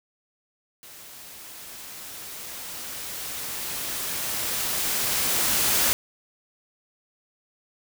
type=noise with level ramp; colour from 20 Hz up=white; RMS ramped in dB=-45 to -21 dBFS; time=0.83-5.93 s; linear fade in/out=0 ms; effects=none